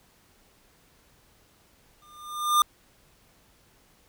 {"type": "tone with exponential growth", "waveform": "square", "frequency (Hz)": 1203, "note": "D6", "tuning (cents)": 41, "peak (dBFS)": -16, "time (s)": [2.02, 2.62], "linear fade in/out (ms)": 2, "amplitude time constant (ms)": 130, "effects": ["pink hiss -61 dBFS RMS until 4.08 s"]}